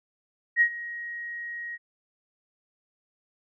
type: tone with ADSR envelope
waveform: sine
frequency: 1888 Hz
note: A#6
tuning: 22 cents sharp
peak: -15 dBFS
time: 0.56-1.78 s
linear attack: 50 ms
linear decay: 77 ms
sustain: -18 dB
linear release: 36 ms
effects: none